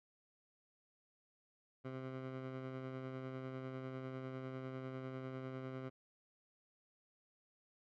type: tone with tremolo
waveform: 15% pulse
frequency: 130.81 Hz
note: C3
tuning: in tune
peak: -36 dBFS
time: 1.84-5.9 s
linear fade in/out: 20 ms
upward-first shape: sine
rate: 10 Hz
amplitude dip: 30%
effects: low-pass 2000 Hz 12 dB/octave